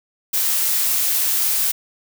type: noise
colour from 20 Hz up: blue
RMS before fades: -19 dBFS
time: 0.33-1.72 s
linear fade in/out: 10 ms
effects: none